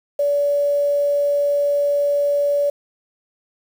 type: tone with quantisation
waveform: sine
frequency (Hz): 574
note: D5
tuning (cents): -40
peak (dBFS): -15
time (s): 0.19-2.7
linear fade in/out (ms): 5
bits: 7
effects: none